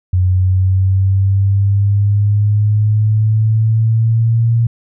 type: linear sweep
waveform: sine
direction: up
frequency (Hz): 91 to 116.54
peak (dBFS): -9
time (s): 0.13-4.67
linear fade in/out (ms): 5
effects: none